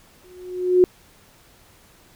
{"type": "tone with exponential growth", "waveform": "sine", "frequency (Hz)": 363.3, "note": "F#4", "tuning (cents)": -32, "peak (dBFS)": -8, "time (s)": [0.24, 0.84], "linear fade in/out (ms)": 0, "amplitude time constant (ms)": 130, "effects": ["pink hiss -53 dBFS RMS until 2.15 s"]}